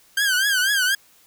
sawtooth tone with vibrato, 1568 Hz, G6, in tune, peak -14 dBFS, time 0.17-0.95 s, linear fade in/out 5 ms, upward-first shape triangle, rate 4.1 Hz, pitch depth 140 cents each way, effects white hiss -55 dBFS RMS until 1.26 s

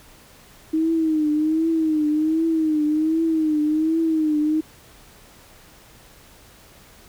sine tone with vibrato, 313.6 Hz, D#4, 14 cents sharp, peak -17 dBFS, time 0.73-4.61 s, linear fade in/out 10 ms, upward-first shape triangle, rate 1.3 Hz, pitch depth 86 cents each way, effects pink hiss -49 dBFS RMS until 7.08 s

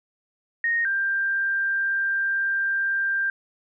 sine tone pair in turn, 1859 / 1585.5 Hz, A#6 / G6, -5 / +19 cents, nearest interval minor third, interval 276 cents, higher first, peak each -20 / -21 dBFS, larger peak first, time 0.64-0.85 / 0.85-3.3 s, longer second, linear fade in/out 2 ms, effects none

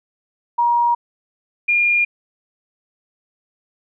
sine tone pair in turn, 950 / 2414 Hz, A#5 / D7, +33 / +47 cents, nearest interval octave + major third, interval 1614 cents, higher second, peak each -13 dBFS, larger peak neither, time 0.58-0.95 / 1.68-2.05 s, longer neither, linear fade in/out 10 ms, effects none

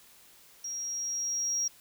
sine tone with level ramp, 5640 Hz, F8, 16 cents sharp, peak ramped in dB -34 to -25 dBFS, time 0.64-1.68 s, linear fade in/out 5 ms, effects tanh soft clip ceiling -24 dBFS + white hiss -57 dBFS RMS until 1.8 s

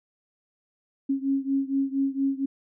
sine beating tone pair, 271.4 / 275.7 Hz, C#4 / C#4, -36 / -9 cents, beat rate 4.3 Hz, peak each -25 / -27 dBFS, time 1.09-2.46 s, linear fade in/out 10 ms, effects none

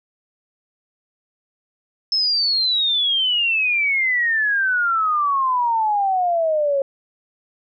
sine exponential sweep, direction down, 5274 to 542 Hz, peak -16 dBFS, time 2.12-6.82 s, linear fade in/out 2 ms, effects none

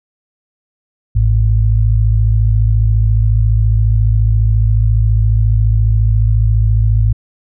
sine tone pair together, 53.76 / 108.2 Hz, A1 / A2, -39 / -29 cents, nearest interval octave, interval 1210 cents, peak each -11 dBFS, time 1.15-7.13 s, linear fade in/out 10 ms, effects none

